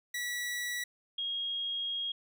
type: tone pair in turn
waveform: sawtooth / sine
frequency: 1944 / 3269 Hz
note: B6 / G#7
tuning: -28 / -28 cents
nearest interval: major sixth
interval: 900 cents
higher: second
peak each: -30 / -32 dBFS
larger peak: first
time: 0.14-0.84 / 1.18-2.12 s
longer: second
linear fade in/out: 5 ms
effects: none